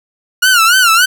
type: tone with vibrato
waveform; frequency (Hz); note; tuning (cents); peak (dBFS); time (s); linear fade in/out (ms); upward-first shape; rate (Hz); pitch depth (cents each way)
sawtooth; 1420; F6; +28; -3; 0.42-1.06; 10; sine; 3.5; 140
effects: none